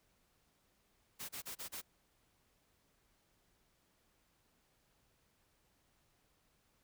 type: noise bursts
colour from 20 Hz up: white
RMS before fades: -45 dBFS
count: 5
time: 1.19-1.818 s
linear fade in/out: 20 ms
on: 100 ms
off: 32 ms
effects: pink hiss -75 dBFS RMS until 6.83 s